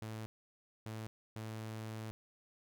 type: tone bursts at uneven times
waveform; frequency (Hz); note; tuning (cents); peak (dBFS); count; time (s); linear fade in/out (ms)
sawtooth; 110; A2; 0; -38; 3; 0.02-0.26 / 0.86-1.07 / 1.36-2.11; 0
effects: none